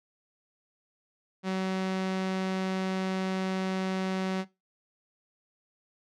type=tone; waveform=sawtooth; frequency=188.7 Hz; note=F#3; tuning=34 cents sharp; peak=-24 dBFS; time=1.43-4.45 s; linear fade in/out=50 ms; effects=noise-tail reverb RT60 0.2 s tail -17 dB re dry + low-pass 5000 Hz 12 dB/octave